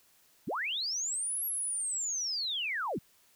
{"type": "linear two-way sweep", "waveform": "sine", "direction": "up then down", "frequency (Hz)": [99.8, 11540, 99.8], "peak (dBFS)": -31, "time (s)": [0.47, 2.99], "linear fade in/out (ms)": 10, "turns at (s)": 1.45, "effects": ["white hiss -65 dBFS RMS until 3.35 s"]}